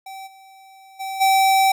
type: tone with level steps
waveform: square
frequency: 772 Hz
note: G5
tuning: 27 cents flat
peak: -34 / -45 / -27 / -14 dBFS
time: 0.06-1.72 s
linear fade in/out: 5 ms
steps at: 0.26 / 0.99 / 1.2 s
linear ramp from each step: 20 ms
effects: none